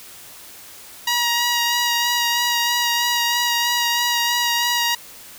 10% pulse tone with vibrato, 953 Hz, A#5, 38 cents sharp, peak -9 dBFS, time 1.07-4.95 s, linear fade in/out 5 ms, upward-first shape sine, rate 3.1 Hz, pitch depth 17 cents each way, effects white hiss -41 dBFS RMS until 5.38 s

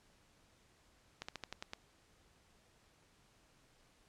slowing click train, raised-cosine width 0.2 ms, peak -25 dBFS, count 7, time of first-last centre 1.22-1.734 s, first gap 65 ms, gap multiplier 1.11, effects pink hiss -69 dBFS RMS until 4.08 s + low-pass 9000 Hz 12 dB/octave

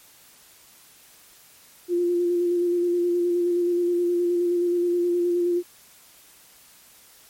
sine tone with vibrato, 349.8 Hz, F4, 3 cents sharp, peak -19 dBFS, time 1.88-5.63 s, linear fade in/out 50 ms, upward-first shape square, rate 9.5 Hz, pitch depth 16 cents each way, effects white hiss -52 dBFS RMS until 7.29 s + MP3 64 kbps

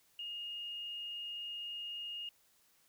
sine tone with frequency modulation, 2848 Hz, F7, 33 cents sharp, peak -40 dBFS, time 0.19-2.29 s, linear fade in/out 2 ms, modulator 23.6 Hz, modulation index 0.31, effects white hiss -70 dBFS RMS until 2.88 s

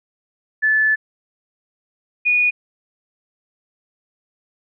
sine tone pair in turn, 1739 / 2459 Hz, A6 / D#7, -21 / -21 cents, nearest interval tritone, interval 600 cents, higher second, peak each -13 dBFS, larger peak neither, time 0.62-0.96 / 2.25-2.51 s, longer first, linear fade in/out 20 ms, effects none

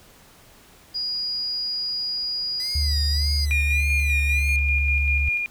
sine tone, 4887 Hz, D#8, 32 cents flat, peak -24 dBFS, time 0.94-3.46 s, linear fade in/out 20 ms
10% pulse tone with vibrato, 1994 Hz, B6, 16 cents sharp, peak -27 dBFS, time 2.6-4.56 s, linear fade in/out 0 ms, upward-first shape sine, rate 1.7 Hz, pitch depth 130 cents each way
sine tone with pitch glide, 73.6 to 70.97 Hz, D2 to C#2, +4 to +41 cents, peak -20 dBFS, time 2.75-5.29 s, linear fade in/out 5 ms, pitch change -63 cents, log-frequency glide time 3.19-4.55 s
sine tone with tremolo, 2421 Hz, D#7, 48 cents flat, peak -20 dBFS, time 3.51-5.46 s, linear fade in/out 0 ms, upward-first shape square, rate 5.1 Hz, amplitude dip 30%
effects pink hiss -51 dBFS RMS until 5.5 s

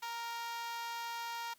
5% pulse tone with high-pass filter, 466.2 Hz, A#4, in tune, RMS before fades -41 dBFS, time 0.02-1.54 s, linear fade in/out 10 ms, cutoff 970 Hz, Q 4.7, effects white hiss -67 dBFS RMS until 1.58 s + Opus 48 kbps

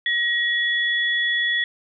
sine tone pair together, 1901 / 3398 Hz, A#6 / G#7, +33 / +39 cents, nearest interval minor seventh, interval 1006 cents, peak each -20 / -24 dBFS, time 0.06-1.64 s, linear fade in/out 2 ms, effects none

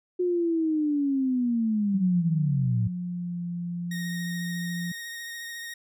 sine linear sweep, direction down, 363.2 to 107 Hz, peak -22 dBFS, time 0.19-2.88 s, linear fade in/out 10 ms
sine tone with pitch glide, 180 to 173.77 Hz, F#3 to F3, -47 to -8 cents, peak -29 dBFS, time 1.94-4.92 s, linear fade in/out 5 ms, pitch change -61 cents, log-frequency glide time 2.79-3.43 s
sawtooth tone with vibrato, 1864.7 Hz, A#6, in tune, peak -32 dBFS, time 3.91-5.74 s, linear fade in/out 5 ms, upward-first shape triangle, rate 14 Hz, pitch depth 24 cents each way
effects none

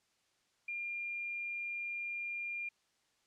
sine tone, 2400 Hz, D7, 37 cents sharp, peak -37 dBFS, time 0.68-2.69 s, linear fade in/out 5 ms, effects white hiss -75 dBFS RMS until 3.26 s + low-pass 7000 Hz 12 dB/octave

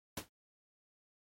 pink noise with exponential decay, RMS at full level -34 dBFS, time 0.17-0.29 s, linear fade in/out 5 ms, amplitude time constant 24 ms, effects high-pass 60 Hz 12 dB/octave + MP3 64 kbps

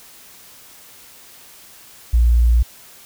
sine tone, 58.7 Hz, A#1, 13 cents sharp, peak -10 dBFS, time 2.13-2.63 s, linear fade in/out 10 ms, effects white hiss -44 dBFS RMS until 3.05 s

